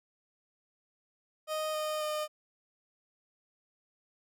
30% pulse tone with pitch steps, 621 / 614.9 / 608.9 Hz, D#5 / D#5 / D#5, -3 / -21 / -38 cents, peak -29 dBFS, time 1.47-2.28 s, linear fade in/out 50 ms, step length 270 ms, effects none

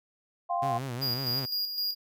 sine chord, F suspended second, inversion none, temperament just, 698.5 / 785.8 / 1047.7 Hz, F5 / G5 / C6, 0 / +4 / +2 cents, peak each -28 / -33 / -33 dBFS, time 0.49-0.79 s, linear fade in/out 20 ms
sawtooth tone with vibrato, 127.5 Hz, C3, 44 cents flat, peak -29 dBFS, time 0.62-1.46 s, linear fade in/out 10 ms, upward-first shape sine, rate 5.5 Hz, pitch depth 130 cents each way
square tone with tremolo, 4848 Hz, D#8, 46 cents flat, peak -28 dBFS, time 1.01-1.95 s, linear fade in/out 20 ms, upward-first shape square, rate 3.9 Hz, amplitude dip 50%
effects none

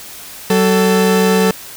40% pulse tone pair together, 188.9 / 442.7 Hz, F#3 / A4, +36 / +11 cents, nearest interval octave + minor third, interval 1475 cents, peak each -12 / -12 dBFS, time 0.5-1.51 s, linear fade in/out 2 ms, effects white hiss -33 dBFS RMS until 1.76 s

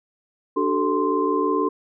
sine tone cluster, 295.3 / 381.2 / 439.9 / 1044 Hz, D4 / G4 / A4 / C6, +10 / -48 / 0 / -4 cents, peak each -24 dBFS, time 0.56-1.69 s, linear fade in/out 10 ms, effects none

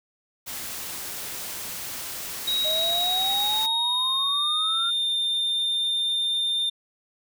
white noise, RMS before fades -34 dBFS, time 0.46-3.67 s, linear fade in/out 20 ms
triangle tone with pitch glide, 3816 to 3608 Hz, A#7 to A7, +40 to +43 cents, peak -21 dBFS, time 2.47-6.7 s, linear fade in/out 10 ms, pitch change -97 cents, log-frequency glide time 2.98-5.11 s
sine exponential sweep, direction up, 616 to 1400 Hz, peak -29 dBFS, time 2.64-4.91 s, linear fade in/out 20 ms
effects none

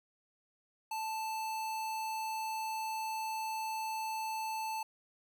square tone, 880 Hz, A5, in tune, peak -36 dBFS, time 0.91-4.83 s, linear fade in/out 5 ms, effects 13-bit

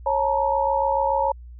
sine tone cluster, 548 / 872 / 939 Hz, C#5 / A5 / A#5, -20 / -16 / +12 cents, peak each -23 dBFS, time 0.06-1.32 s, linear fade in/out 5 ms, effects added 60 Hz sine -38 dBFS peak until 1.59 s

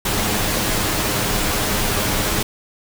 pink noise with comb filter, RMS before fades -20 dBFS, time 0.05-2.43 s, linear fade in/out 5 ms, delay 9.6 ms, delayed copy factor +0.5, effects none

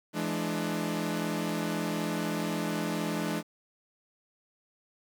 sawtooth tone cluster, 168.3 / 212.3 / 297.6 Hz, E3 / G#3 / D4, +36 / +38 / +23 cents, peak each -30 dBFS, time 0.13-3.43 s, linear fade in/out 50 ms, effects 10-bit

